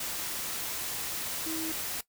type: tone in noise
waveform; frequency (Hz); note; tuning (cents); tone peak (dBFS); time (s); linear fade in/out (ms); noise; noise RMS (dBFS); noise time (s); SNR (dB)
sine; 321.1; E4; -45; -34; 1.46-1.72; 5; white; -35; 0-2.01; -2
effects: noise-tail reverb RT60 0.1 s tail -18 dB re dry